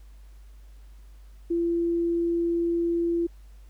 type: tone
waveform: sine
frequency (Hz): 339.7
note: F4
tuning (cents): -48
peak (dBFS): -22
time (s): 1.5-3.27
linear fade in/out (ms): 10
effects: added 50 Hz sine -45 dBFS peak until 3.69 s + pink hiss -64 dBFS RMS until 3.69 s